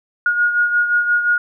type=beating tone pair; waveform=sine; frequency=1437 / 1442.7 Hz; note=F6 / F#6; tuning=+49 / -44 cents; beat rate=5.7 Hz; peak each=-14 / -22 dBFS; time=0.26-1.38 s; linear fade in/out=2 ms; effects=none